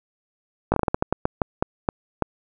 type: slowing click train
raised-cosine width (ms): 1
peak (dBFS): -5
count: 14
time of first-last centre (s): 0.72-2.223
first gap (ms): 19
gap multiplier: 1.27
effects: none